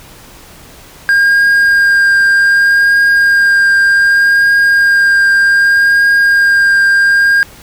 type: tone with vibrato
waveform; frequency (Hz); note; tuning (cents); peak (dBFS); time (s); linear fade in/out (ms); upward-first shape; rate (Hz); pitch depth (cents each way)
triangle; 1610; G6; +46; -4; 1.09-7.43; 0; triangle; 0.65; 15
effects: pink hiss -37 dBFS RMS until 7.62 s